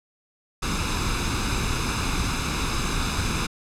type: noise with comb filter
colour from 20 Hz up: pink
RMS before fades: -25 dBFS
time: 0.62-3.47 s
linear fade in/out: 10 ms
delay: 0.79 ms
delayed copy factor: +0.65
effects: low-pass 8000 Hz 12 dB/octave